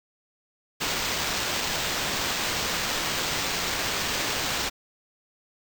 violet noise with sample-and-hold, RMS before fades -28 dBFS, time 0.8-4.7 s, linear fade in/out 20 ms, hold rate 11025 Hz, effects none

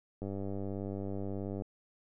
click train, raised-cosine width 2 ms, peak -26 dBFS, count 139, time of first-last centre 0.22-1.621 s, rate 98.5 Hz, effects none

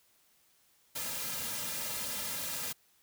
white noise with comb filter, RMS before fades -37 dBFS, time 0.95-2.73 s, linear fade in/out 10 ms, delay 2.7 ms, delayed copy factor -0.8, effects white hiss -68 dBFS RMS until 3.02 s

